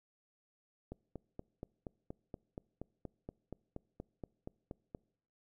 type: click train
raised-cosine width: 2 ms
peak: -30 dBFS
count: 18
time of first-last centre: 0.92-4.948 s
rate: 4.22 Hz
effects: noise-tail reverb RT60 0.7 s tail -25 dB re dry